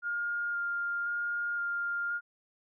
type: tone with vibrato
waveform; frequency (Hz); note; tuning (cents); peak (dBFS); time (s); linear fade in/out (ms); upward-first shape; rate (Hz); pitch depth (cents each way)
sine; 1409; F6; +15; -30; 0.02-2.21; 50; square; 0.96; 9
effects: none